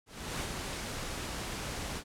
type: noise with ADSR envelope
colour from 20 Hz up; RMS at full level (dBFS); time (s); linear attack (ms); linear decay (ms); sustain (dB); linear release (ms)
pink; -35; 0.06-2.04; 350; 60; -3; 69
effects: low-pass 10000 Hz 12 dB/octave